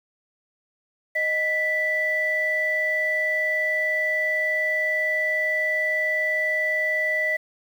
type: tone pair together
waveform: sine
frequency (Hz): 622.2 / 1975.5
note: D#5 / B6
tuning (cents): 0 / 0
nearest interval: octave + minor sixth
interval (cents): 2000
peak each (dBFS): -27 / -21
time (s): 1.15-7.37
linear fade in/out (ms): 10
effects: tanh soft clip ceiling -13 dBFS + 8-bit